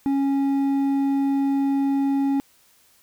sine tone with hard clipping, 275.7 Hz, C#4, 9 cents flat, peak -20 dBFS, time 0.06-2.4 s, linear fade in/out 0 ms, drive 5 dB, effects white hiss -58 dBFS RMS until 3.02 s

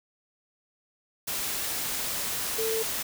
sine tone in noise, 445.9 Hz, A4, 23 cents sharp, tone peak -27 dBFS, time 2.58-2.83 s, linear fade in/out 10 ms, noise white, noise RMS -31 dBFS, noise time 1.27-3.03 s, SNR +1 dB, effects none

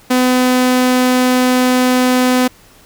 sawtooth tone, 252.6 Hz, B3, 39 cents sharp, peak -6 dBFS, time 0.1-2.48 s, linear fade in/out 10 ms, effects pink hiss -45 dBFS RMS until 2.85 s

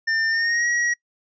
square tone with pitch glide, 1800 to 1907 Hz, A6 to A#6, +39 to +39 cents, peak -20 dBFS, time 0.07-0.94 s, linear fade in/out 10 ms, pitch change +100 cents, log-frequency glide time 0.3-0.67 s, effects noise-tail reverb RT60 0.1 s tail -25 dB re dry + resampled to 16000 Hz

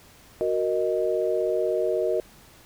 sine chord, D# minor, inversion first, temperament equal, 370 / 466.2 / 622.3 Hz, F#4 / A#4 / D#5, 0 / 0 / 0 cents, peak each -26 dBFS, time 0.41-2.2 s, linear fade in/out 0 ms, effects pink hiss -52 dBFS RMS until 2.65 s

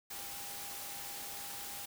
sine tone in noise, 804 Hz, G5, 44 cents sharp, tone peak -53 dBFS, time 0.1-1.86 s, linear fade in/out 10 ms, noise white, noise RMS -44 dBFS, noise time 0.1-1.86 s, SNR -12 dB, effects none

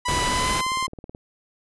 sawtooth tone with pitch glide, 987.8 to 1045.9 Hz, B5 to C6, 0 to -1 cents, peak -19 dBFS, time 0.05-0.87 s, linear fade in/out 10 ms, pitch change +99 cents, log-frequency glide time 0.26-0.73 s
pink noise, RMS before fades -26 dBFS, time 0.08-0.61 s, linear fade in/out 5 ms
click train, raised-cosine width 2 ms, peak -25 dBFS, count 14, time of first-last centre 0.45-1.149 s, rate 18.6 Hz
effects resampled to 24000 Hz

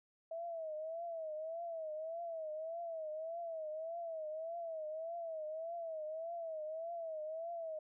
sine tone with vibrato, 648 Hz, E5, 30 cents flat, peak -40 dBFS, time 0.31-7.79 s, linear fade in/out 5 ms, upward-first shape triangle, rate 1.7 Hz, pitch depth 110 cents each way, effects none

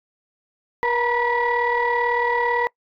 sine tone cluster, 478.1 / 930 / 968 / 1951 Hz, A#4 / A#5 / B5 / B6, +44 / -4 / -35 / -22 cents, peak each -22 / -24 / -22 / -23 dBFS, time 0.83-2.67 s, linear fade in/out 0 ms, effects noise-tail reverb RT60 0.1 s tail -24 dB re dry + tanh soft clip ceiling -12 dBFS

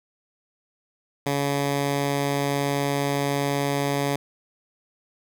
10% pulse tone, 141.3 Hz, C#3, 34 cents sharp, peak -14 dBFS, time 1.26-4.16 s, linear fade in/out 5 ms, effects none

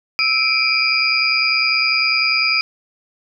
sine tone cluster, 1309 / 2342 / 2472 / 4893 Hz, E6 / D7 / D#7 / D#8, -13 / -5 / -12 / -30 cents, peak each -25 / -18 / -21 / -18 dBFS, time 0.19-2.61 s, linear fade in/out 0 ms, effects none

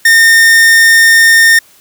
45% pulse tone, 1823 Hz, A#6, 39 cents flat, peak -3 dBFS, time 0.05-1.59 s, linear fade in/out 5 ms, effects white hiss -44 dBFS RMS until 1.8 s

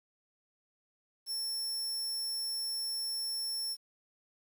sawtooth tone, 5400 Hz, E8, 41 cents sharp, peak -31 dBFS, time 1.26-3.77 s, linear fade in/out 50 ms, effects 10-bit

